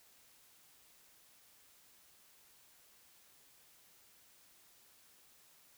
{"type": "silence", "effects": ["white hiss -65 dBFS RMS until 5.77 s"]}